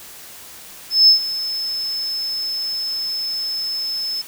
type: tone with ADSR envelope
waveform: sine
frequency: 5230 Hz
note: E8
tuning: 15 cents flat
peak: -5 dBFS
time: 0.9-4.22 s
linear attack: 180 ms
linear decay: 110 ms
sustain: -16 dB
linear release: 11 ms
effects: tanh soft clip ceiling -1 dBFS + white hiss -39 dBFS RMS until 4.27 s